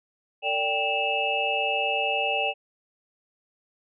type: tone cluster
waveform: sine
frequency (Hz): 450.6 / 581 / 784 / 2635 / 2844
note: A4 / D5 / G5 / E7 / F7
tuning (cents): +41 / -19 / 0 / -1 / +31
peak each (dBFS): -34 / -30 / -28 / -27 / -31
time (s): 0.42-2.54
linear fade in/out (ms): 50
effects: none